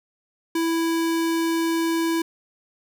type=tone; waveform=square; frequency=330 Hz; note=E4; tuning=2 cents sharp; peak=-21 dBFS; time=0.55-2.22 s; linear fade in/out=5 ms; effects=none